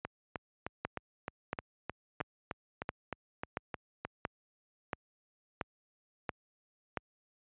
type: two click trains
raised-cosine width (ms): 0.5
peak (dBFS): -21 / -18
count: 14 / 10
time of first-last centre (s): 0.05-4.05 / 0.85-6.972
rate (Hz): 3.25 / 1.47
effects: high-pass 60 Hz 12 dB/octave + resampled to 8000 Hz